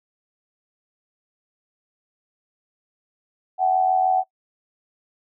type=tone with amplitude modulation; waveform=sine; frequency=750 Hz; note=F#5; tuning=23 cents sharp; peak=-13 dBFS; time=3.58-4.24 s; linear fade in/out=50 ms; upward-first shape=sine; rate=86.6 Hz; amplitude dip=65%; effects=noise-tail reverb RT60 0.1 s tail -22 dB re dry